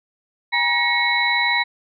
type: tone cluster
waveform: sine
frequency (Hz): 814 / 953 / 1896 / 2200 / 3933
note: G#5 / A#5 / A#6 / C#7 / B7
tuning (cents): -35 / +38 / +29 / -14 / -8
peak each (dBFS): -30 / -23 / -21 / -21 / -24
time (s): 0.52-1.64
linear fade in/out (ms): 20
effects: none